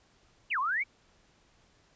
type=exponential two-way sweep; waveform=sine; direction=down then up; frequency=3127 to 988 to 2361 Hz; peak=-27 dBFS; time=0.5-0.84 s; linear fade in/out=20 ms; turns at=0.59 s; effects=pink hiss -65 dBFS RMS until 1.95 s + resampled to 16000 Hz